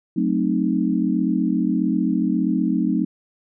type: chord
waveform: sine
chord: F# diminished seventh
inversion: none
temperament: equal with one note detuned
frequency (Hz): 185 / 220 / 261.6 / 309.2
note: F#3 / A3 / C4 / Eb4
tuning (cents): 0 / 0 / 0 / -11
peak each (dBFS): -23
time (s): 0.16-3.05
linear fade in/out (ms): 10
effects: none